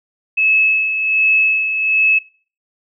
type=tone with tremolo; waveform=sine; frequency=2593 Hz; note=E7; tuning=29 cents flat; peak=-10 dBFS; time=0.37-2.19 s; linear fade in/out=10 ms; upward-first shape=sine; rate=1.3 Hz; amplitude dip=55%; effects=noise-tail reverb RT60 0.4 s tail -18 dB re dry